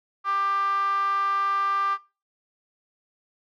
5% pulse tone with band-pass filter, 395.2 Hz, G4, 14 cents sharp, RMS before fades -24 dBFS, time 0.24-1.98 s, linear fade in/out 50 ms, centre 1200 Hz, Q 9.3, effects noise-tail reverb RT60 0.3 s tail -20 dB re dry

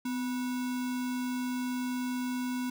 sine tone with sample-and-hold, 252.1 Hz, B3, 36 cents sharp, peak -30 dBFS, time 0.05-2.7 s, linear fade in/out 5 ms, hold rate 1225 Hz, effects none

